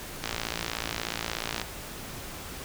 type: click train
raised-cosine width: 0.2 ms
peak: -12 dBFS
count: 79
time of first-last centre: 0.24-1.616 s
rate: 56.7 Hz
effects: pink hiss -40 dBFS RMS until 2.64 s